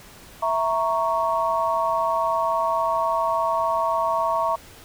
sine chord, A# diminished, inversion second, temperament equal, 659.3 / 932.3 / 1108.7 Hz, E5 / A#5 / C#6, 0 / 0 / 0 cents, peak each -24 / -24 / -24 dBFS, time 0.42-4.56 s, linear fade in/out 10 ms, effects pink hiss -46 dBFS RMS until 4.84 s

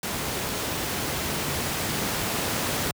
pink noise with level ramp, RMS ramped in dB -29 to -26 dBFS, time 0.03-2.91 s, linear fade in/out 2 ms, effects high-pass 80 Hz 12 dB/octave

